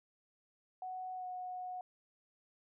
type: tone with pitch glide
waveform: sine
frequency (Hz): 742 to 731.8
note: F#5 to F#5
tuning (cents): +5 to -19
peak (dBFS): -40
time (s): 0.82-1.81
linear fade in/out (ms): 2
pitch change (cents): -24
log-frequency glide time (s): 1.15-1.26
effects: none